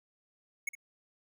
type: tone with echo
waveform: square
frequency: 2200 Hz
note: C#7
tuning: 14 cents flat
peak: -31 dBFS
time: 0.67-0.69 s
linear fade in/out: 5 ms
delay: 62 ms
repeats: 1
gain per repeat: -13 dB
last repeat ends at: 0.752 s
effects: none